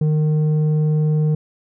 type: tone with low-pass filter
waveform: square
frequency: 153.4 Hz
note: D#3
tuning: 24 cents flat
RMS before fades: -17 dBFS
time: 0.01-1.35 s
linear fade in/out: 5 ms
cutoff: 310 Hz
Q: 4.2
effects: none